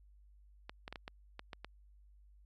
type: clicks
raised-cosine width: 0.3 ms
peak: -28 dBFS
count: 8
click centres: 0.695 / 0.879 / 0.926 / 0.958 / 1.079 / 1.394 / 1.532 / 1.646 s
effects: added 50 Hz sine -59 dBFS peak until 2.45 s + AAC 48 kbps